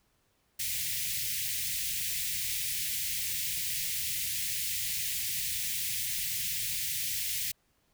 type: band-stop noise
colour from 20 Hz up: white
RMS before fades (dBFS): -33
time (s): 0.59-7.52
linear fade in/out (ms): 10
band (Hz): 170 to 1900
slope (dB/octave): 48
effects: pink hiss -72 dBFS RMS until 7.93 s